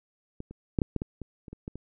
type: clicks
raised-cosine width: 3 ms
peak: -24 / -30 / -11 / -11 / -15 / -18 / -24 / -30 / -28 / -23 / -26 dBFS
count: 11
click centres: 0.404 / 0.51 / 0.788 / 0.818 / 0.963 / 1.019 / 1.217 / 1.482 / 1.53 / 1.679 / 1.756 s
effects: none